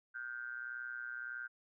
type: ring-modulated tone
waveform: triangle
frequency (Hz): 60.8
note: B1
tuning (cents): -26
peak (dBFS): -36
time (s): 0.14-1.48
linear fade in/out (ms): 20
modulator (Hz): 1490
effects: none